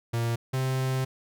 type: tone pair in turn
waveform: 45% pulse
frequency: 116.7 / 130.99 Hz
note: A#2 / C3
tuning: +2 / +2 cents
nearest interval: major second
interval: 200 cents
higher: second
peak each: -25 dBFS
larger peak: neither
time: 0.13-0.36 / 0.53-1.05 s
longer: second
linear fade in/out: 10 ms
effects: none